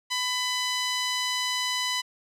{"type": "tone with band-pass filter", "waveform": "sawtooth", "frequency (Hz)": 1000, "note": "B5", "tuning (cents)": 21, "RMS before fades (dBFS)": -28, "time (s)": [0.1, 2.02], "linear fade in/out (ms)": 20, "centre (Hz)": 4100, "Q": 1, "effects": []}